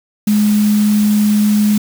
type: tone in noise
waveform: sine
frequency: 209.7 Hz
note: G#3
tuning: 17 cents sharp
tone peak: -9 dBFS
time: 0.27-1.78 s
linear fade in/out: 5 ms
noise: white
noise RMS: -27 dBFS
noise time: 0.27-1.78 s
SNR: +15 dB
effects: none